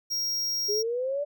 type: tone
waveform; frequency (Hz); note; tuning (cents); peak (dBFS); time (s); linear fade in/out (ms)
square; 5600; F8; +4; -27; 0.1-0.83; 20
type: exponential sweep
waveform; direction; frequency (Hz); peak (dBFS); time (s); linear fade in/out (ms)
sine; up; 406.5 to 591; -26; 0.68-1.25; 20
effects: none